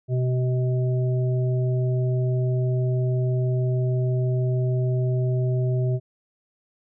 harmonic tone, 126.7 Hz, B2, 45 cents sharp, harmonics 1 / 3 / 5, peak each -20 / -30 / -34 dBFS, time 0.08-6 s, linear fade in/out 50 ms, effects none

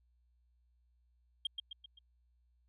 sine tone with echo, 3217 Hz, G7, 44 cents sharp, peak -30 dBFS, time 1.45-1.47 s, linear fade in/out 5 ms, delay 130 ms, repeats 4, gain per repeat -6 dB, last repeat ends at 1.99 s, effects tanh soft clip ceiling -30 dBFS + added 60 Hz sine -69 dBFS peak until 2.68 s

